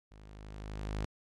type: tone with level ramp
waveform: sawtooth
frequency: 51.9 Hz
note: G#1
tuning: in tune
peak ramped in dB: -49 to -28 dBFS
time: 0.11-1.05 s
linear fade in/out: 5 ms
effects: low-pass 7000 Hz 12 dB/octave + MP3 96 kbps